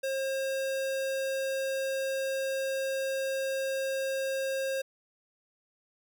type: tone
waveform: square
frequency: 536 Hz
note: C5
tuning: 42 cents sharp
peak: -30 dBFS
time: 0.03-4.82 s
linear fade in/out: 10 ms
effects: none